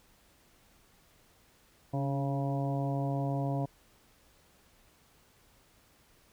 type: harmonic tone with a mistuned harmonic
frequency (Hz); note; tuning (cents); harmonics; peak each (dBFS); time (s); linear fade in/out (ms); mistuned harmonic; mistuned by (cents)
138; C#3; -7; 1 / 2 / 3 / 4 / 5 / 6 / 7; -31 / -36 / -44 / -40 / -38 / -49 / -45; 1.93-3.66; 10; 2; +36
effects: pink hiss -64 dBFS RMS until 6.32 s